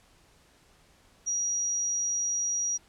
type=tone; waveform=sine; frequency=5750 Hz; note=F8; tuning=50 cents sharp; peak=-26 dBFS; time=1.26-2.78 s; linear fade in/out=20 ms; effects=pink hiss -61 dBFS RMS until 2.88 s + low-pass 10000 Hz 12 dB/octave